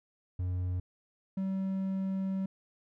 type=tone pair in turn; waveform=triangle; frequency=90.6 / 191.59 Hz; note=F#2 / G3; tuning=-36 / -39 cents; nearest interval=octave + minor second; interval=1297 cents; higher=second; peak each=-28 dBFS; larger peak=neither; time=0.39-0.8 / 1.37-2.46 s; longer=second; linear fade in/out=5 ms; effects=none